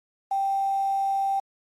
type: tone with quantisation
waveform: sine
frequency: 784 Hz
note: G5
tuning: in tune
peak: -22 dBFS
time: 0.31-1.4 s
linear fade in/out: 5 ms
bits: 8
effects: AAC 32 kbps